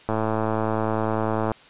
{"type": "click train", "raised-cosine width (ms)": 1, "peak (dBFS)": -10, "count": 158, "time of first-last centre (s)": [0.09, 1.517], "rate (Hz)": 110, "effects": ["white hiss -49 dBFS RMS until 1.69 s", "resampled to 8000 Hz"]}